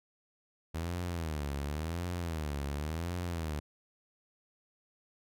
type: tone with vibrato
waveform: sawtooth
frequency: 79 Hz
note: D#2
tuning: 27 cents sharp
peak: -30 dBFS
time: 0.74-3.6 s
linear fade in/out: 10 ms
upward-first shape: sine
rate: 0.92 Hz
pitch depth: 200 cents each way
effects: none